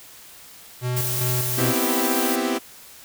square tone with tremolo, 124.6 Hz, B2, 16 cents sharp, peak -23 dBFS, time 0.81-1.74 s, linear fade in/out 50 ms, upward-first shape square, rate 2.5 Hz, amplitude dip 45%
blue noise, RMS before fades -26 dBFS, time 0.96-2.36 s, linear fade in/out 10 ms
sawtooth chord, C major seventh, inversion third, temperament equal, 246.9 / 261.6 / 329.6 / 392 Hz, B3 / C4 / E4 / G4, 0 / 0 / 0 / 0 cents, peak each -23 dBFS, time 1.57-2.59 s, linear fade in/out 20 ms
effects white hiss -45 dBFS RMS until 3.04 s

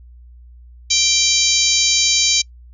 harmonic tone with a mistuned harmonic, 784 Hz, G5, in tune, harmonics 3 / 4 / 5 / 6 / 7 / 8 / 9, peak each -24 / -23 / -19 / -21 / -22 / -19 / -20 dBFS, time 0.9-2.42 s, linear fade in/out 10 ms, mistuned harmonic 9, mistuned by -26 cents, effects noise-tail reverb RT60 0.1 s tail -25 dB re dry + added 60 Hz sine -39 dBFS peak until 2.73 s

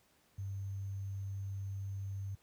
sine tone with sample-and-hold, 98 Hz, G2, in tune, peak -37 dBFS, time 0.38-2.35 s, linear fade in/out 5 ms, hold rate 6300 Hz, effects pink hiss -70 dBFS RMS until 2.42 s + high-pass 60 Hz 12 dB/octave

